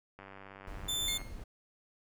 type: click train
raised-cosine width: 0.5 ms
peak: -34 dBFS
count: 101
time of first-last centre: 0.19-1.215 s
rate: 97.6 Hz
type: noise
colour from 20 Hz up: brown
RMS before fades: -44 dBFS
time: 0.67-1.44 s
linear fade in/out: 5 ms
type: tone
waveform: sawtooth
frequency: 3541 Hz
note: A7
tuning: 10 cents sharp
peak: -29 dBFS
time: 0.88-1.18 s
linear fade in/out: 10 ms
type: tone with exponential decay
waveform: sawtooth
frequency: 2147 Hz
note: C7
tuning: 44 cents sharp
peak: -32 dBFS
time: 1.08-1.43 s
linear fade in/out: 2 ms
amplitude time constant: 74 ms
effects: none